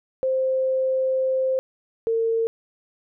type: tone pair in turn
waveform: sine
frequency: 523.3 / 454.2 Hz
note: C5 / A#4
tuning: 0 / -45 cents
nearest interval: major second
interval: 245 cents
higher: first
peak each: -19 dBFS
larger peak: neither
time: 0.23-1.59 / 2.07-2.47 s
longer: first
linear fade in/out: 0 ms
effects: none